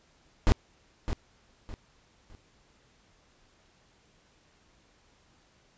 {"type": "noise with echo", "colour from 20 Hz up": "brown", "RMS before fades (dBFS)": -19, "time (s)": [0.47, 0.52], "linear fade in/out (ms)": 0, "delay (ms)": 610, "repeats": 3, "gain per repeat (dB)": -10, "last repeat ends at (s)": 2.35, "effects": ["pink hiss -64 dBFS RMS until 5.77 s", "resampled to 16000 Hz"]}